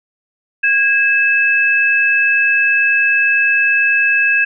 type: tone pair together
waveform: sine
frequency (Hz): 1640 / 2609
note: G#6 / E7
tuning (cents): -22 / -18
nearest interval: minor sixth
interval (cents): 804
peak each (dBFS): -13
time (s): 0.63-4.45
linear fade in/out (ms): 10
effects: none